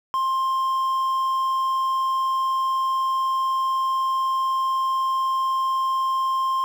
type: tone with quantisation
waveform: triangle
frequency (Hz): 1056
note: C6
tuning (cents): +16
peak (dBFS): -18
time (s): 0.14-6.64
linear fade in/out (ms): 0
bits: 8
effects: none